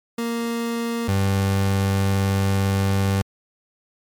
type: tone pair in turn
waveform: 30% pulse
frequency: 232.9 / 97.68 Hz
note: A#3 / G2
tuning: -1 / -6 cents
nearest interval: octave + minor third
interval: 1505 cents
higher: first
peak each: -20 / -15 dBFS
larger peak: second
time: 0.18-1.08 / 1.08-3.22 s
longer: second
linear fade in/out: 5 ms
effects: MP3 96 kbps